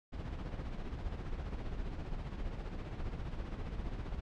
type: noise with tremolo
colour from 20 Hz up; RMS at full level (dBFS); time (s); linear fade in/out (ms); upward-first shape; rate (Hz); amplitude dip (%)
brown; -38; 0.12-4.21; 20; sine; 15; 50
effects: low-pass 4000 Hz 12 dB/octave